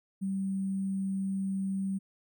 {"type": "tone with sample-and-hold", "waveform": "sine", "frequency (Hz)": 193, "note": "G3", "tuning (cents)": -27, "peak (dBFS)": -29, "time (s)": [0.21, 1.99], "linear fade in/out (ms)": 20, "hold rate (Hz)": 8820, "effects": []}